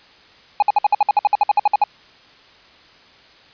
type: tone bursts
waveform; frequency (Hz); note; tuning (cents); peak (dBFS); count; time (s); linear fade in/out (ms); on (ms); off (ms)
triangle; 829; G#5; -3; -8; 16; 0.6-1.839; 2; 24; 57
effects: white hiss -48 dBFS RMS until 3.53 s + resampled to 11025 Hz